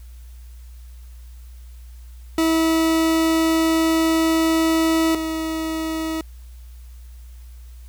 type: tone pair in turn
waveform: 40% pulse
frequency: 323.9 / 320.4 Hz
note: E4 / E4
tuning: -30 / -49 cents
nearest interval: unison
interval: 19 cents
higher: first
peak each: -15 / -22 dBFS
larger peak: first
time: 2.38-5.15 / 5.15-6.21 s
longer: first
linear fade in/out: 2 ms
effects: added 60 Hz sine -37 dBFS peak until 7.88 s + white hiss -56 dBFS RMS until 7.88 s